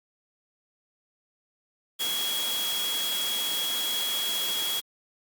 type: tone in noise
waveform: sine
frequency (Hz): 3322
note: G#7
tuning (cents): 0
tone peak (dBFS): -28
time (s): 1.99-4.81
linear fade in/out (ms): 20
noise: white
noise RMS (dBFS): -32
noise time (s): 1.99-4.81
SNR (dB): +1
effects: high-pass 200 Hz 12 dB/octave + Opus 48 kbps